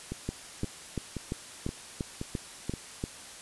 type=two click trains; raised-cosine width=3 ms; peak=-18 / -21 dBFS; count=9 / 6; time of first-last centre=0.29-3.039 / 0.12-2.738 s; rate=2.91 / 1.91 Hz; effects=white hiss -46 dBFS RMS until 3.41 s + resampled to 24000 Hz